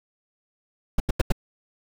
brown noise bursts, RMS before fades -18 dBFS, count 4, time 0.98-1.322 s, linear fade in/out 5 ms, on 21 ms, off 86 ms, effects none

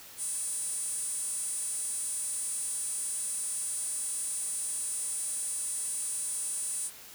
5% pulse tone with high-pass filter, 659.3 Hz, E5, in tune, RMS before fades -34 dBFS, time 0.17-6.91 s, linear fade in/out 50 ms, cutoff 9500 Hz, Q 6.5, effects white hiss -49 dBFS RMS until 7.14 s

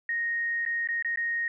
sine tone with dropouts, 1864.7 Hz, A#6, in tune, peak -26 dBFS, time 0.09-1.48 s, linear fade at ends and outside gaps 2 ms, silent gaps 0.652-0.662 / 0.874-0.887 / 1.025-1.047 / 1.159-1.173 s, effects none

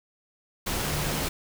sine tone in noise, 150 Hz, D3, 37 cents sharp, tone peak -32 dBFS, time 0.84-1.23 s, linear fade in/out 10 ms, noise pink, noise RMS -29 dBFS, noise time 0.66-1.29 s, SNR -6 dB, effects none

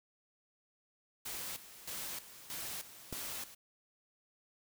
white noise with tremolo, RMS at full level -42 dBFS, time 1.25-3.55 s, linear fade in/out 10 ms, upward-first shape square, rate 1.6 Hz, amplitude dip 75%
click, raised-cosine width 2 ms, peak -28 dBFS, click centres 3.127 s
effects none

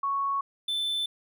sine / triangle tone pair in turn, 1108.7 / 3527 Hz, C#6 / A7, 0 / +3 cents, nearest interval octave + minor sixth, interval 2003 cents, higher second, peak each -25 dBFS, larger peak neither, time 0.03-0.41 / 0.68-1.06 s, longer neither, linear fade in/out 5 ms, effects none

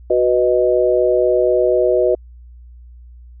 sine chord, B major, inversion second, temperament equal, 370 / 493.9 / 622.3 Hz, F#4 / B4 / D#5, 0 / 0 / 0 cents, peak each -16 / -16 / -16 dBFS, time 0.1-2.15 s, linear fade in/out 5 ms, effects added 60 Hz sine -37 dBFS peak until 3.4 s

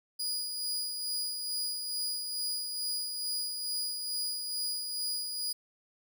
sawtooth tone with tremolo, 4904 Hz, D#8, 26 cents flat, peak -28 dBFS, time 0.19-5.53 s, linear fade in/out 10 ms, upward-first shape sine, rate 2.3 Hz, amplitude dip 40%, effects none

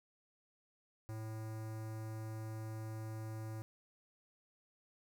square tone with notch filter, 110 Hz, A2, in tune, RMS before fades -44 dBFS, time 1.09-3.62 s, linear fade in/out 0 ms, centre 3200 Hz, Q 0.73, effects none

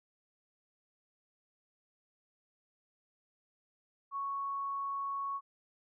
sine tone, 1108.7 Hz, C#6, in tune, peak -34 dBFS, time 4.11-5.41 s, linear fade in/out 50 ms, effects none

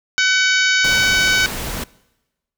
harmonic tone, 754 Hz, F#5, 32 cents sharp, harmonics 2 / 3 / 4 / 5 / 6 / 7 / 8 / 9, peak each -16 / -20 / -22 / -24 / -26 / -27 / -28 / -29 dBFS, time 0.18-1.46 s, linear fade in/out 0 ms
pink noise, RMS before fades -26 dBFS, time 0.84-1.84 s, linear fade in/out 5 ms
effects noise-tail reverb RT60 1.0 s tail -22 dB re dry

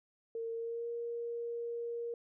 sine tone with pitch glide, 457.1 to 469.7 Hz, A#4 to A#4, -34 to +13 cents, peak -36 dBFS, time 0.35-2.14 s, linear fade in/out 2 ms, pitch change +47 cents, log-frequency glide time 0.52-0.88 s, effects none

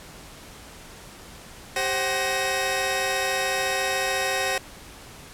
sawtooth tone cluster, 393.9 / 530 / 754 / 1877 / 2568 Hz, G4 / C5 / F#5 / A#6 / E7, +8 / +22 / +32 / +11 / -46 cents, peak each -29 / -25 / -25 / -25 / -28 dBFS, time 1.76-4.58 s, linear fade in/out 2 ms, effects pink hiss -44 dBFS RMS until 5.33 s + low-pass 12000 Hz 12 dB/octave

